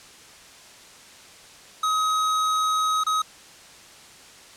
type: tone with dropouts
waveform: square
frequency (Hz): 1267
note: D#6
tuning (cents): +31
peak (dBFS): -21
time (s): 1.83-3.22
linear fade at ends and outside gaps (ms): 5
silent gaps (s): 3.037-3.065
effects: white hiss -47 dBFS RMS until 4.56 s + low-pass 8000 Hz 12 dB/octave